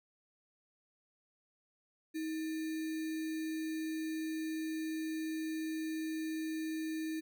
sine tone with sample-and-hold, 317.2 Hz, D#4, 33 cents sharp, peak -35 dBFS, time 2.14-7.21 s, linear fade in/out 20 ms, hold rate 2100 Hz, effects none

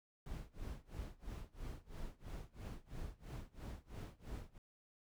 brown noise with tremolo, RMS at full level -45 dBFS, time 0.26-4.58 s, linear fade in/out 2 ms, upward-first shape sine, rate 3 Hz, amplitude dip 95%, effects none

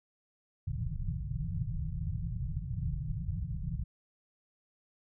white low-pass noise, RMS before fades -35 dBFS, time 0.67-3.84 s, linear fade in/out 10 ms, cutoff 170 Hz, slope 96 dB/octave, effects none

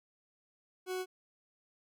40% pulse tone, 370 Hz, F#4, in tune, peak -34 dBFS, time 0.86-1.06 s, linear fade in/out 50 ms, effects none

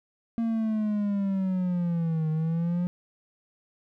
triangle linear two-way sweep, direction down then up, 231.2 to 155.56 to 178.9 Hz, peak -22 dBFS, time 0.38-2.87 s, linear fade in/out 0 ms, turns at 2.3 s, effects none

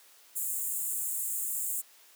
pink high-pass noise, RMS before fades -33 dBFS, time 0.35-1.82 s, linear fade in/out 20 ms, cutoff 7100 Hz, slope 96 dB/octave, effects white hiss -58 dBFS RMS until 2.15 s + high-pass 400 Hz 12 dB/octave

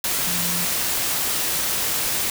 sine tone in noise, 174.61 Hz, F3, in tune, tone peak -30 dBFS, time 0.27-0.65 s, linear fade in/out 2 ms, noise white, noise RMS -23 dBFS, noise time 0.04-2.3 s, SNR -10 dB, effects none

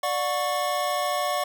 square tone cluster, 590 / 724 / 1108 Hz, D5 / F#5 / C#6, +8 / -38 / -1 cents, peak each -29 dBFS, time 0.03-1.44 s, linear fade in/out 5 ms, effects none

